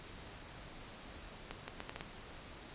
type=accelerating click train; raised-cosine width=0.3 ms; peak=-25 dBFS; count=6; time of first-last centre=1.51-2.009 s; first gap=170 ms; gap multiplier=0.73; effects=pink hiss -51 dBFS RMS until 2.74 s + resampled to 8000 Hz